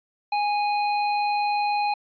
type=tone; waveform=square; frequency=827 Hz; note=G#5; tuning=8 cents flat; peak=-22 dBFS; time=0.32-1.94 s; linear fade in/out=5 ms; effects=resampled to 11025 Hz